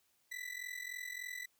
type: ring-modulated tone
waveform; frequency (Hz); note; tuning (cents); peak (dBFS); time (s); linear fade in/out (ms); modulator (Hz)
40% pulse; 1980; B6; +4; -38; 0.31-1.46; 10; 21.7
effects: white hiss -75 dBFS RMS until 1.59 s